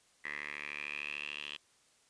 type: tone with band-pass filter sweep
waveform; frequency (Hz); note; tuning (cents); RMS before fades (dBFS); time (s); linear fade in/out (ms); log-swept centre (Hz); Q
10% pulse; 73.42; D2; 0; -42; 0.24-1.57; 10; 2000 to 3000; 9.6
effects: white hiss -68 dBFS RMS until 2.09 s + resampled to 22050 Hz